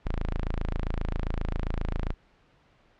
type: tone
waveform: sawtooth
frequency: 27.5 Hz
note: A0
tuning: in tune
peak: -23 dBFS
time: 0.05-2.14 s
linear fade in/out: 10 ms
effects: pink hiss -62 dBFS RMS until 2.99 s + low-pass 3000 Hz 12 dB/octave